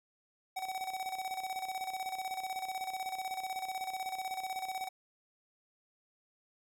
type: tone with tremolo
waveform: square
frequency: 756 Hz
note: F#5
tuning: 37 cents sharp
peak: -35 dBFS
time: 0.56-4.89 s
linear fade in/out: 10 ms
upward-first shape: square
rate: 16 Hz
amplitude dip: 60%
effects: none